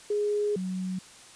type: tone pair in turn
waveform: sine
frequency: 415.3 / 185.8 Hz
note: G#4 / F#3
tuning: 0 / +7 cents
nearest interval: octave + major second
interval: 1393 cents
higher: first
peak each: -24 / -29 dBFS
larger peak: first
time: 0.1-0.56 / 0.56-0.99 s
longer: first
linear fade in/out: 5 ms
effects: white hiss -50 dBFS RMS until 1.35 s + resampled to 22050 Hz